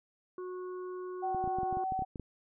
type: harmonic tone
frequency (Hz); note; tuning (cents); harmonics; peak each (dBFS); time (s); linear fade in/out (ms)
365.8; F#4; -20; 1 / 3 / 4; -38 / -48 / -58; 0.38-1.84; 2
type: tone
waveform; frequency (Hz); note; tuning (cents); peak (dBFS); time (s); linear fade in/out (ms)
sine; 759; F#5; +44; -31; 1.22-2.05; 20
type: clicks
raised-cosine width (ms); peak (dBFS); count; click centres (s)
3; -28; 12; 1.347 / 1.441 / 1.476 / 1.586 / 1.632 / 1.727 / 1.771 / 1.922 / 1.992 / 2.022 / 2.158 / 2.197
effects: none